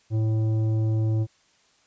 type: tone with tanh clipping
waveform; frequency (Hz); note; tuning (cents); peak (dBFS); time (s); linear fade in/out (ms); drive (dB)
triangle; 110; A2; 0; -22; 0.1-1.27; 50; 14
effects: white hiss -62 dBFS RMS until 1.86 s + resampled to 16000 Hz